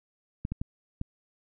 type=clicks; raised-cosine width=5 ms; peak=-19 dBFS; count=4; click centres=0.451 / 0.52 / 0.615 / 1.014 s; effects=none